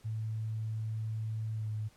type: tone with pitch glide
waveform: sine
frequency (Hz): 110 to 107.61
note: A2 to A2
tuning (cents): 0 to -38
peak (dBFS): -33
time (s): 0.04-1.89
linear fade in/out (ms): 20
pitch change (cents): -38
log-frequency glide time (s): 1.53-1.7
effects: pink hiss -64 dBFS RMS until 1.96 s + low-pass 12000 Hz 12 dB/octave